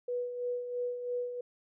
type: tone with tremolo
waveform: sine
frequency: 490 Hz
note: B4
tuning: 14 cents flat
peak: -30 dBFS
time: 0.08-1.41 s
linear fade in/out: 5 ms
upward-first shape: sine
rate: 3 Hz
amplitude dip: 55%
effects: none